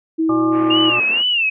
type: tone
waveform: sine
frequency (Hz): 322.1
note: E4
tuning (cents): -40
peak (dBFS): -14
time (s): 0.18-0.91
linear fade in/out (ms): 20
type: harmonic tone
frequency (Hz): 119.9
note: A#2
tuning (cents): +49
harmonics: 1 / 3 / 5 / 7 / 9 / 10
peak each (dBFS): -32 / -26 / -28 / -30 / -32 / -22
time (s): 0.29-1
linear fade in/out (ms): 5
type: band-pass noise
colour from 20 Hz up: pink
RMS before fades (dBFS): -33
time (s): 0.51-1.24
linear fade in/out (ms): 50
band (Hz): 200 to 2600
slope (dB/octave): 48
type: tone with vibrato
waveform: sine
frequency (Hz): 2758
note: F7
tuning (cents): -22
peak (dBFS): -14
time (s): 0.7-1.5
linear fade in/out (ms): 10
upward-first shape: sine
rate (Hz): 2.2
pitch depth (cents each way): 140
effects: none